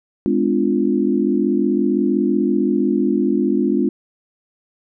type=chord; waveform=sine; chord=G# diminished seventh; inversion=none; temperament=equal with one note detuned; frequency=207.7 / 253.3 / 293.7 / 349.2 Hz; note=G#3 / B3 / D4 / F4; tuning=0 / +44 / 0 / 0 cents; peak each=-20 dBFS; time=0.26-3.89 s; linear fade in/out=0 ms; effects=none